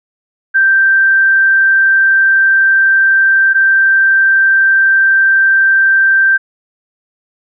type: tone pair in turn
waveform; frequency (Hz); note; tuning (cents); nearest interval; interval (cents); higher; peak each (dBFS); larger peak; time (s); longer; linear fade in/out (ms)
sine; 1568 / 1568; G6 / G6; 0 / 0; unison; 0; neither; -6; neither; 0.54-3.54 / 3.54-6.38; first; 20
effects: none